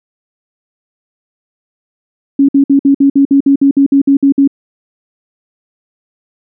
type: tone bursts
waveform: sine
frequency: 277.2 Hz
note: C#4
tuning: in tune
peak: -4 dBFS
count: 14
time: 2.39-4.476 s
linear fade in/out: 5 ms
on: 97 ms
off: 56 ms
effects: none